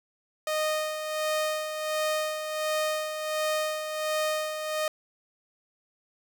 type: tone with tremolo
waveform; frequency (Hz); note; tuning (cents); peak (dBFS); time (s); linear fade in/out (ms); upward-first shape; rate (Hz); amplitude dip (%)
sawtooth; 618; D#5; -12; -21; 0.47-4.88; 2; sine; 1.4; 55
effects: none